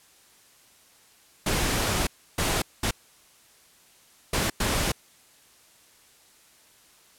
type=noise bursts at uneven times; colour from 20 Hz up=pink; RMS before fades=-25 dBFS; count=5; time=1.46-2.07 / 2.38-2.62 / 2.83-2.91 / 4.33-4.5 / 4.6-4.92 s; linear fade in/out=5 ms; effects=white hiss -57 dBFS RMS until 7.18 s + low-pass 12000 Hz 12 dB/octave